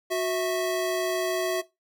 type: tone pair together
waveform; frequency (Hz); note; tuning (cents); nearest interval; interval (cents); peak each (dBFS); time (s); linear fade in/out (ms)
square; 367 / 654; F#4 / E5; -14 / -14; minor seventh; 1000; -28; 0.1-1.62; 20
effects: noise-tail reverb RT60 0.2 s tail -18 dB re dry